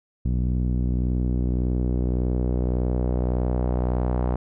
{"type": "tone with low-pass filter sweep", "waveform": "sawtooth", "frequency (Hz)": 61.74, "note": "B1", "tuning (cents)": 0, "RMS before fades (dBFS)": -23, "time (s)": [0.25, 4.36], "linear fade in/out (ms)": 5, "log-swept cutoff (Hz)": [200, 860], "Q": 1.3, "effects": []}